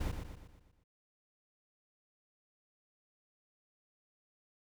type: noise with echo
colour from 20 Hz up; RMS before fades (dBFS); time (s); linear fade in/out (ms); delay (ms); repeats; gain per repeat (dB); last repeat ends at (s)
brown; -35; 0-0.12; 10; 120; 6; -6; 0.84
effects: none